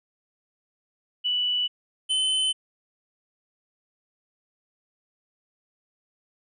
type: tone pair in turn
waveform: sine / square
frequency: 2962 / 3049 Hz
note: F#7 / G7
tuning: +1 / -49 cents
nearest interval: minor second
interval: 50 cents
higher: second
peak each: -22 dBFS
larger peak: neither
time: 1.24-1.68 / 2.09-2.53 s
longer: neither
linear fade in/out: 20 ms
effects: resampled to 24000 Hz